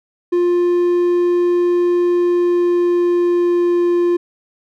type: tone with pitch glide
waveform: triangle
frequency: 351.5 to 349.1 Hz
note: F4 to F4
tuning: +11 to -1 cents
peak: -10 dBFS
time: 0.32-4.17 s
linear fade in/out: 10 ms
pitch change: -12 cents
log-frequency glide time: 2.11-3.95 s
effects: none